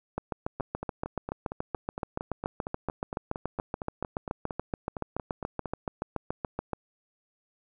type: two click trains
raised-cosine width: 1 ms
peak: -16 / -20 dBFS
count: 47 / 23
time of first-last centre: 0.18-6.733 / 0.6-5.657 s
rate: 7.02 / 4.35 Hz
effects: none